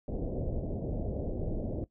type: low-pass noise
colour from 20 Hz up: pink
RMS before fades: -34 dBFS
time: 0.08-1.84 s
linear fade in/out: 2 ms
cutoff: 640 Hz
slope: 48 dB/octave
effects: noise-tail reverb RT60 0.1 s tail -17 dB re dry